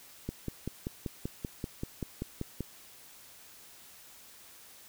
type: click train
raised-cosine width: 3 ms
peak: -21 dBFS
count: 13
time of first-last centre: 0.29-2.607 s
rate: 5.18 Hz
effects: white hiss -54 dBFS RMS until 4.88 s